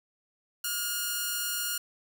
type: tone with amplitude modulation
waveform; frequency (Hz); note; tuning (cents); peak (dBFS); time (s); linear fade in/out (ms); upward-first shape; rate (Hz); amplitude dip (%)
5% pulse; 1428; F6; +38; -16; 0.64-1.78; 5; sine; 228; 40
effects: none